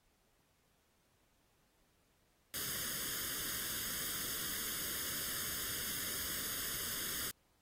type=noise with comb filter; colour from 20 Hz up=white; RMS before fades=-40 dBFS; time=2.54-7.31 s; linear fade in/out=0 ms; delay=0.6 ms; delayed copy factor=+0.85; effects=pink hiss -75 dBFS RMS until 7.61 s + AAC 48 kbps